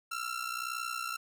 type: ring-modulated tone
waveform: sawtooth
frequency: 1353 Hz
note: E6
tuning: 45 cents sharp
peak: -28 dBFS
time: 0.11-1.17 s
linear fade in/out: 10 ms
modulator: 30.8 Hz
effects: none